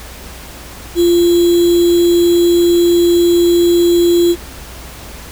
sine tone with sample-and-hold, 345.5 Hz, F4, 19 cents flat, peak -7 dBFS, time 0.95-4.36 s, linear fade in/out 50 ms, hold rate 3675 Hz, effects added 60 Hz sine -34 dBFS peak until 5.31 s + pink hiss -33 dBFS RMS until 5.31 s

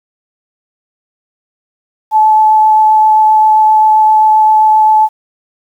sine tone with vibrato, 865 Hz, A5, 30 cents flat, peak -4 dBFS, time 2.11-5.09 s, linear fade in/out 50 ms, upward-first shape sine, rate 7.6 Hz, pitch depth 8 cents each way, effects 7-bit

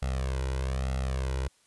sawtooth tone with flanger, 65.41 Hz, C2, in tune, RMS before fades -30 dBFS, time 0.02-1.48 s, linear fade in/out 5 ms, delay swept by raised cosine 1.5 to 2.06 ms, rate 1.1 Hz, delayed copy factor +0.95, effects white hiss -65 dBFS RMS until 1.66 s + resampled to 24000 Hz

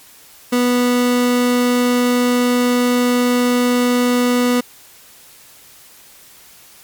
30% pulse tone, 245.7 Hz, B3, 9 cents flat, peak -10 dBFS, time 0.52-4.61 s, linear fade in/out 10 ms, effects white hiss -44 dBFS RMS until 6.83 s + MP3 96 kbps

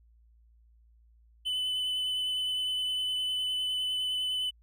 triangle tone with vibrato, 3012 Hz, F#7, 30 cents sharp, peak -27 dBFS, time 1.45-4.51 s, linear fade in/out 20 ms, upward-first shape triangle, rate 9.8 Hz, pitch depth 15 cents each way, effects added 57 Hz sine -58 dBFS peak until 4.62 s

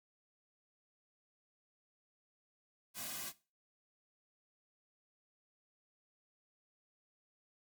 white noise with comb filter, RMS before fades -43 dBFS, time 2.94-3.33 s, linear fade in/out 50 ms, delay 2.2 ms, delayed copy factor -0.85, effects noise-tail reverb RT60 0.3 s tail -17 dB re dry + MP3 96 kbps

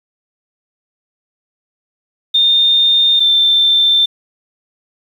sine tone pair in turn, 3634 / 3563 Hz, A#7 / A7, -45 / +21 cents, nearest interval unison, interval 34 cents, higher first, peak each -8 dBFS, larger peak neither, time 2.34-3.2 / 3.2-4.06 s, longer neither, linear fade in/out 10 ms, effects 7-bit

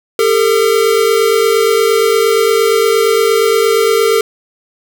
square tone pair together, 404 / 452.6 Hz, G#4 / A4, -48 / +49 cents, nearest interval major second, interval 197 cents, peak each -14 / -11 dBFS, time 0.19-4.21 s, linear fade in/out 2 ms, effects none

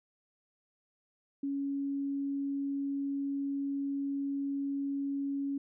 sine tone, 278.6 Hz, C#4, 9 cents sharp, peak -31 dBFS, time 1.43-5.58 s, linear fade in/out 5 ms, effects none

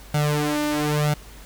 sawtooth tone with flanger, 149 Hz, D3, 25 cents sharp, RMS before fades -22 dBFS, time 0.14-1.14 s, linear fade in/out 5 ms, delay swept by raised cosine 1.4 to 3.4 ms, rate 1 Hz, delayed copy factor +0.9, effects added 50 Hz sine -44 dBFS peak until 1.45 s + pink hiss -46 dBFS RMS until 1.45 s

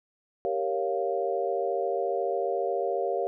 sine chord, G half-diminished seventh, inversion none, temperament equal, 392 / 466.2 / 554.4 / 698.5 Hz, G4 / Bb4 / Db5 / F5, 0 / 0 / 0 / 0 cents, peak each -31 dBFS, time 0.45-3.27 s, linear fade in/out 0 ms, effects none

